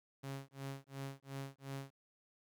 sawtooth tone with tremolo, 136.8 Hz, C#3, 23 cents flat, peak -37 dBFS, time 0.23-1.91 s, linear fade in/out 10 ms, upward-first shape sine, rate 2.8 Hz, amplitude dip 100%, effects 13-bit

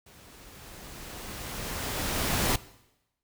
pink noise with level ramp, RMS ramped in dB -54 to -25 dBFS, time 0.06-2.56 s, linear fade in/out 5 ms, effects noise-tail reverb RT60 0.9 s tail -19 dB re dry

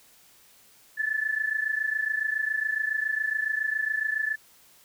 sine tone pair together, 1732.8 / 1760 Hz, A6 / A6, -27 / 0 cents, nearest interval unison, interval 27 cents, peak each -27 / -29 dBFS, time 0.97-4.36 s, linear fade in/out 20 ms, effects white hiss -57 dBFS RMS until 4.84 s

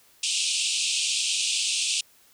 pink band-pass noise, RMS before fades -26 dBFS, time 0.23-2.01 s, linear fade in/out 5 ms, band 2500 to 9300 Hz, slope 96 dB/octave, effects white hiss -58 dBFS RMS until 2.33 s

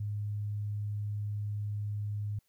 sine tone, 103.83 Hz, G#2, in tune, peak -32 dBFS, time 0-2.39 s, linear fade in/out 5 ms, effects white hiss -75 dBFS RMS until 2.48 s

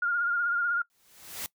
sine tone with vibrato, 1415 Hz, F6, 22 cents sharp, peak -24 dBFS, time 0.02-0.82 s, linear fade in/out 5 ms, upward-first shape triangle, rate 16 Hz, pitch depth 46 cents each way
white noise with exponential growth, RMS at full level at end -33 dBFS, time 0.9-1.46 s, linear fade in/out 0 ms, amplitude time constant 120 ms
effects noise-tail reverb RT60 0.1 s tail -21 dB re dry

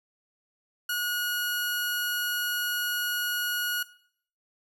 sawtooth tone pair together, 1450 / 5800 Hz, F#6 / F#8, -35 / -35 cents, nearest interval 2 octaves, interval 2400 cents, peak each -24 / -32 dBFS, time 0.89-3.83 s, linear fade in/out 5 ms, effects noise-tail reverb RT60 0.6 s tail -18 dB re dry

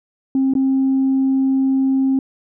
sine tone with dropouts, 266.9 Hz, C4, 35 cents sharp, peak -12 dBFS, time 0.35-2.19 s, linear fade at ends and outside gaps 2 ms, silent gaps 0.537-0.552 s, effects tanh soft clip ceiling -10 dBFS

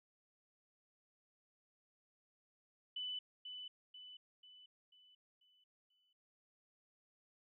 sine tone with echo, 2994 Hz, F#7, 20 cents sharp, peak -40 dBFS, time 2.96-3.19 s, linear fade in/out 5 ms, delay 490 ms, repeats 6, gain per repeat -6 dB, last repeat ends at 6.13 s, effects none

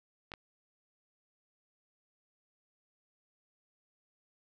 clicks, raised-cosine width 0.3 ms, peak -27 dBFS, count 2, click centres 0.318 / 0.338 s, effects none

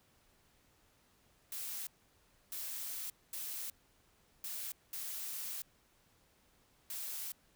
blue noise bursts at uneven times, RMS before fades -42 dBFS, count 6, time 1.52-1.87 / 2.52-3.1 / 3.33-3.7 / 4.44-4.72 / 4.93-5.62 / 6.9-7.32 s, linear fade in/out 2 ms, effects pink hiss -70 dBFS RMS until 7.55 s

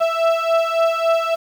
35% pulse beating tone pair, 659.3 / 662.9 Hz, E5 / E5, 0 / +10 cents, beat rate 3.6 Hz, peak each -16 / -17 dBFS, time 0-1.36 s, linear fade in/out 20 ms, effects low-pass 3000 Hz 12 dB/octave + 7-bit

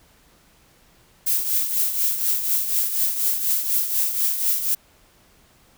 violet noise with tremolo, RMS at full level -19 dBFS, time 1.26-4.75 s, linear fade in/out 10 ms, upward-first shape triangle, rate 4.1 Hz, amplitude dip 65%, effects pink hiss -56 dBFS RMS until 5.77 s

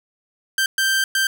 sawtooth tone bursts at uneven times, 1568 Hz, G6, in tune, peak -13 dBFS, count 3, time 0.58-0.66 / 0.78-1.04 / 1.15-1.27 s, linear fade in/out 2 ms, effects none

